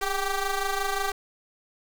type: ring-modulated tone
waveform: 15% pulse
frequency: 391.8 Hz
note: G4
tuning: 1 cent flat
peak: -16 dBFS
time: 0.01-1.12 s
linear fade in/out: 5 ms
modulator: 379 Hz
effects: none